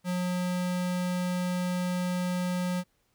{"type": "tone", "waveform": "square", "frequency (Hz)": 180, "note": "F#3", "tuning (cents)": -47, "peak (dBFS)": -28, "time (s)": [0.04, 2.84], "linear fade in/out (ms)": 50, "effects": ["pink hiss -72 dBFS RMS until 3.14 s"]}